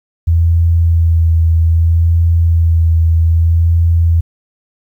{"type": "tone with vibrato", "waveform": "sine", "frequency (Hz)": 82.9, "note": "E2", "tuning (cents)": 10, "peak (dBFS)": -7, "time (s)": [0.27, 4.21], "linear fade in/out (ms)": 10, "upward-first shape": "sine", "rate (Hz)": 0.63, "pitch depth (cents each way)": 21, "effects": ["8-bit"]}